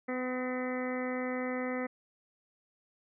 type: harmonic tone with a mistuned harmonic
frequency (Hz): 253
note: B3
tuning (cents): +42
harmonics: 1 / 2 / 3 / 4 / 5 / 6 / 7 / 8 / 9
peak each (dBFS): -35 / -36 / -44 / -49 / -44 / -51 / -46 / -42 / -53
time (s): 0.08-1.87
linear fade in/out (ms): 10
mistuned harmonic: 7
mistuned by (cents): +30
effects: none